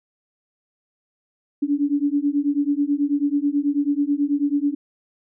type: beating tone pair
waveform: sine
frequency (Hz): 282.8 / 292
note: C#4 / D4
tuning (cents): +35 / -10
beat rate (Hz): 9.2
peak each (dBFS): -21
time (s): 1.62-4.75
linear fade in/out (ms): 10
effects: none